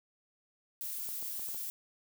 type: noise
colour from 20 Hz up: violet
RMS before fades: -39 dBFS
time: 0.81-1.7 s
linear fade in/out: 0 ms
type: clicks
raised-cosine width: 1 ms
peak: -38 dBFS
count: 5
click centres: 1.089 / 1.227 / 1.396 / 1.489 / 1.545 s
effects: none